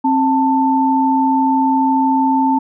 sine tone pair together, 266.2 / 887 Hz, C4 / A5, +30 / +14 cents, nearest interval octave + major sixth, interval 2084 cents, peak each -14 dBFS, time 0.04-2.59 s, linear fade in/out 10 ms, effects none

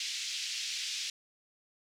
white band-pass noise, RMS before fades -37 dBFS, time 0-1.1 s, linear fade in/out 2 ms, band 2400 to 5900 Hz, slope 24 dB/octave, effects none

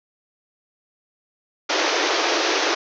pink band-pass noise, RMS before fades -21 dBFS, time 1.69-2.75 s, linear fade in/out 10 ms, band 300 to 6300 Hz, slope 96 dB/octave, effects none

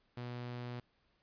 sawtooth tone, 122.1 Hz, B2, 19 cents flat, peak -37 dBFS, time 0.17-0.8 s, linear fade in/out 5 ms, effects pink hiss -75 dBFS RMS until 1.22 s + resampled to 11025 Hz

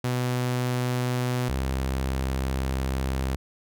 sawtooth tone pair in turn, 124.6 / 66 Hz, B2 / C2, +16 / +16 cents, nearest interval major seventh, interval 1100 cents, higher first, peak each -20 / -21 dBFS, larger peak first, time 0.04-1.49 / 1.49-3.36 s, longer second, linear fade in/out 5 ms, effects none

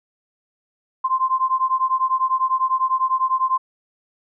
sine beating tone pair, 1040 / 1050 Hz, C6 / C6, -11 / +6 cents, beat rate 10 Hz, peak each -20 dBFS, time 1.04-3.58 s, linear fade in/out 10 ms, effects none

